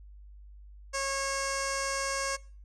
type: tone with low-pass filter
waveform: 15% pulse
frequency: 546 Hz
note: C#5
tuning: 26 cents flat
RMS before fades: -32 dBFS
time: 0.93-2.37 s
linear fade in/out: 20 ms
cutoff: 7300 Hz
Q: 7.4
effects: noise-tail reverb RT60 0.4 s tail -21 dB re dry + added 50 Hz sine -47 dBFS peak until 2.64 s